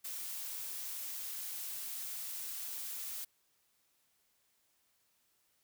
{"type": "noise", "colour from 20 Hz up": "blue", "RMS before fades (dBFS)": -42, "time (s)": [0.04, 3.25], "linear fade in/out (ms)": 10, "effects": ["white hiss -75 dBFS RMS until 5.63 s"]}